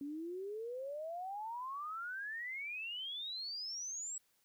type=exponential sweep; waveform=sine; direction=up; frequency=277.2 to 7830 Hz; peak=-40 dBFS; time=0.01-4.18 s; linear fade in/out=2 ms; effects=white hiss -75 dBFS RMS until 4.44 s